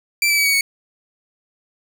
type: tone with pitch steps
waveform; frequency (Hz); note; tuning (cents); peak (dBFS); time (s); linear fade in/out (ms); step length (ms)
sawtooth; 2339 / 2309 / 2280 / 2252 / 2223; D7 / D7 / C#7 / C#7 / C#7; -8 / -30 / +48 / +27 / +4; -11; 0.22-0.61; 2; 78
effects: none